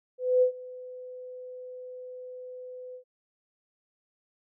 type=tone with ADSR envelope; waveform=sine; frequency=504 Hz; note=B4; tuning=35 cents sharp; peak=-17 dBFS; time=0.18-3.04 s; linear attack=240 ms; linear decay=97 ms; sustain=-22 dB; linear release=92 ms; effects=none